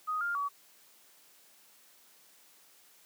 sine tone with pitch steps, 1248 / 1402 / 1136 Hz, D#6 / F6 / C#6, +5 / +6 / +42 cents, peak -30 dBFS, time 0.07-0.49 s, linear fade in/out 20 ms, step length 140 ms, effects white hiss -61 dBFS RMS until 3.05 s + high-pass 200 Hz 12 dB/octave

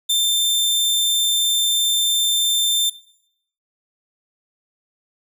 sawtooth tone, 3577 Hz, A7, 28 cents sharp, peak -13 dBFS, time 0.09-2.9 s, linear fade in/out 10 ms, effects noise-tail reverb RT60 0.7 s tail -17 dB re dry

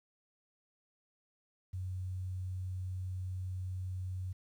sine tone with quantisation, 92.5 Hz, F#2, in tune, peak -36 dBFS, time 1.73-4.33 s, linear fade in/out 10 ms, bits 11, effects none

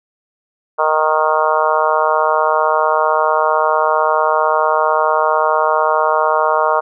harmonic tone, 155.56 Hz, D#3, in tune, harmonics 3 / 4 / 5 / 6 / 7 / 8 / 9, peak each -21 / -17 / -21 / -18 / -18 / -21 / -23 dBFS, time 0.78-6.81 s, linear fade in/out 20 ms, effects none

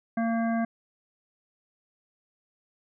harmonic tone, 228.8 Hz, A#3, 32 cents flat, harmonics 1 / 3 / 5 / 7 / 9, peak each -25 / -30 / -40 / -38 / -45 dBFS, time 0.17-0.65 s, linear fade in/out 5 ms, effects none

